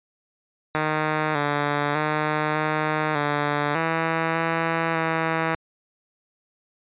5% pulse tone with pitch steps, 154.4 / 145.5 / 152.7 / 154.2 / 146.3 / 163.2 / 164.6 / 162.3 Hz, D#3 / D3 / D#3 / D#3 / D3 / E3 / E3 / E3, -13 / -16 / -32 / -15 / -6 / -17 / -2 / -27 cents, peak -10 dBFS, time 0.75-5.55 s, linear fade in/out 0 ms, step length 600 ms, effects resampled to 8000 Hz

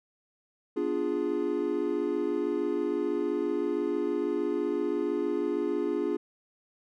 triangle chord, B diminished seventh, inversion none, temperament equal, 246.9 / 293.7 / 349.2 / 415.3 Hz, B3 / D4 / F4 / Ab4, 0 / 0 / 0 / 0 cents, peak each -35 / -30 / -29 / -29 dBFS, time 0.76-6.17 s, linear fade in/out 10 ms, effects none

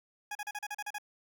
20% pulse tone bursts, 830.6 Hz, G#5, in tune, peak -31 dBFS, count 9, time 0.31-0.984 s, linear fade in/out 5 ms, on 42 ms, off 37 ms, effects none

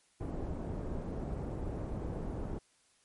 pink low-pass noise, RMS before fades -38 dBFS, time 0.2-2.59 s, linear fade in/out 10 ms, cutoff 550 Hz, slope 12 dB/octave, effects white hiss -69 dBFS RMS until 3.04 s + MP3 48 kbps

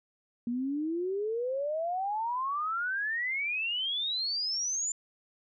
sine exponential sweep, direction up, 233.1 to 7190 Hz, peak -29 dBFS, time 0.47-4.92 s, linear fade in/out 2 ms, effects none

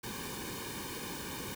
pink noise with comb filter, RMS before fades -41 dBFS, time 0.03-1.55 s, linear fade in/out 10 ms, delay 1.5 ms, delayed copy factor -0.95, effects none

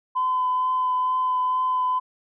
sine tone with vibrato, 1015 Hz, B5, 47 cents sharp, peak -19 dBFS, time 0.15-2 s, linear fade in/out 20 ms, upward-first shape triangle, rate 2.2 Hz, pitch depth 13 cents each way, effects tanh soft clip ceiling -15 dBFS

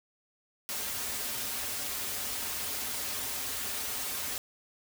white noise with comb filter, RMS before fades -35 dBFS, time 0.69-4.38 s, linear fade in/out 0 ms, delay 6 ms, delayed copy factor -1, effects none

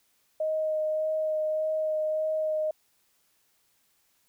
sine tone with vibrato, 623 Hz, D#5, 2 cents sharp, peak -25 dBFS, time 0.4-2.71 s, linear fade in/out 5 ms, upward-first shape sine, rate 1.7 Hz, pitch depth 11 cents each way, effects white hiss -69 dBFS RMS until 4.28 s

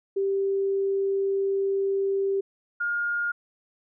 sine tone pair in turn, 392 / 1418.9 Hz, G4 / F6, 0 / +27 cents, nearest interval octave + minor seventh, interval 2227 cents, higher second, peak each -22 / -24 dBFS, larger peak first, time 0.16-2.41 / 2.8-3.32 s, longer first, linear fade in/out 10 ms, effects none

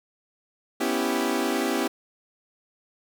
sawtooth chord, C# half-diminished seventh, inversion third, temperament equal, 246.9 / 277.2 / 329.6 / 392 Hz, B3 / C#4 / E4 / G4, 0 / 0 / 0 / 0 cents, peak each -25 dBFS, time 0.8-1.88 s, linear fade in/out 10 ms, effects none

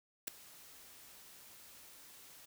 white noise with ADSR envelope, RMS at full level -34 dBFS, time 0.27-2.46 s, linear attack 11 ms, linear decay 3 ms, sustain -23 dB, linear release 12 ms, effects none

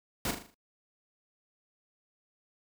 pink noise with echo, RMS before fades -32 dBFS, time 0.25-0.31 s, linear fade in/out 2 ms, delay 39 ms, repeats 6, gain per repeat -6 dB, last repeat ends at 0.544 s, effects noise-tail reverb RT60 0.1 s tail -26 dB re dry

